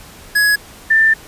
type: tone pair in turn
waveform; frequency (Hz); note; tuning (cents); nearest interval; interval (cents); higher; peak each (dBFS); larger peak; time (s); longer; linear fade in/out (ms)
square / sine; 1678 / 1782.1; G#6 / A6; +17 / +22; minor second; 105; second; -11 / -8; second; 0.35-0.56 / 0.9-1.14; second; 10
effects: pink hiss -39 dBFS RMS until 1.27 s + resampled to 32000 Hz